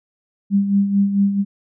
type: tone with tremolo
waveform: sine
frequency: 199.3 Hz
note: G3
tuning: 29 cents sharp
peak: -11 dBFS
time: 0.5-1.45 s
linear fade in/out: 50 ms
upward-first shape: sine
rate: 4.5 Hz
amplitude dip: 60%
effects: none